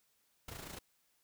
pink noise with amplitude modulation, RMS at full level -45 dBFS, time 0.48-0.79 s, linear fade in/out 5 ms, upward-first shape sine, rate 27.9 Hz, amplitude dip 60%, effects white hiss -75 dBFS RMS until 1.23 s

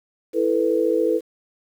sine chord, E suspended fourth, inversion none, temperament equal, 329.6 / 440 / 493.9 Hz, E4 / A4 / B4, 0 / 0 / 0 cents, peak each -22 / -21 / -21 dBFS, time 0.33-1.21 s, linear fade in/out 50 ms, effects 8-bit

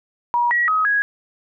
sine tone with pitch steps, 958 / 1917 / 1267 / 1659 Hz, A#5 / A#6 / D#6 / G#6, +47 / +48 / +31 / -2 cents, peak -15 dBFS, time 0.34-1.02 s, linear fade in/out 0 ms, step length 170 ms, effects none

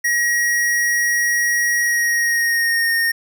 square tone with pitch glide, 1900 to 1843.8 Hz, A#6 to A#6, +33 to -19 cents, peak -16 dBFS, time 0.04-3.12 s, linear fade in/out 10 ms, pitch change -52 cents, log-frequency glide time 1.8-2.92 s, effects none

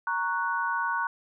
sine chord, F# major, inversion first, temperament equal, 932.3 / 1108.7 / 1480 Hz, A#5 / C#6 / F#6, 0 / 0 / 0 cents, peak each -30 / -31 / -29 dBFS, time 0.07-1.07 s, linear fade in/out 2 ms, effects none

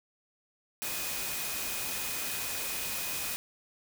sine tone in noise, 2494 Hz, D#7, 3 cents sharp, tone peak -43 dBFS, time 0.82-3.36 s, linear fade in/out 0 ms, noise white, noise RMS -35 dBFS, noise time 0.82-3.36 s, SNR -11 dB, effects none

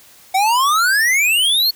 square exponential sweep, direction up, 740 to 4435 Hz, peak -13 dBFS, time 0.34-1.71 s, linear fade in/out 10 ms, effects white hiss -46 dBFS RMS until 1.75 s

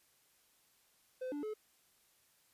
triangle tone with pitch steps, 512 / 291.4 / 429.2 Hz, C5 / D4 / A4, -38 / -13 / -43 cents, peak -36 dBFS, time 1.21-1.54 s, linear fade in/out 10 ms, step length 110 ms, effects white hiss -71 dBFS RMS until 2.53 s + resampled to 32000 Hz

